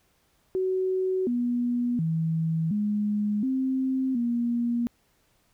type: tone with pitch steps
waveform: sine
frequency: 374.5 / 242.3 / 161.9 / 208.3 / 262.5 / 237.5 Hz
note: F#4 / B3 / E3 / G#3 / C4 / A#3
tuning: +21 / -33 / -31 / +5 / +6 / +33 cents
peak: -23 dBFS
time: 0.55-4.87 s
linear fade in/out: 0 ms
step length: 720 ms
effects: pink hiss -67 dBFS RMS until 5.53 s